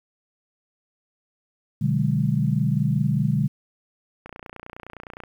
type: chord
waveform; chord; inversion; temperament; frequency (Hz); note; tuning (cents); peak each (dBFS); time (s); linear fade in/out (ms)
sine; G# half-diminished seventh; first; just; 124.59 / 149.51 / 186.89 / 207.7; B2 / D3 / F#3 / G#3; +16 / +31 / +18 / 0; -24 / -22 / -27 / -26; 1.81-3.48; 10
type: click train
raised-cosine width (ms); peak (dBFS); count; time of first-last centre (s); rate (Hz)
0.5; -23; 30; 4.26-5.236; 29.7
effects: 9-bit